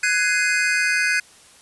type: chord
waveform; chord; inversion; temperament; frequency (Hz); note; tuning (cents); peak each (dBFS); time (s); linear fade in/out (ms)
square; Ab dominant seventh; third; just; 1495.1 / 1661.2 / 2077 / 2492; Gb6 / Ab6 / C7 / Eb7; +18 / 0 / -13 / +2; -23 / -24 / -25 / -24; 0.03-1.2; 5
effects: white hiss -49 dBFS RMS until 1.61 s + resampled to 24000 Hz